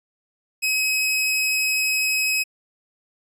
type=tone; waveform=sawtooth; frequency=2548 Hz; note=D#7; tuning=41 cents sharp; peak=-16 dBFS; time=0.62-2.44 s; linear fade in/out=20 ms; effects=resampled to 32000 Hz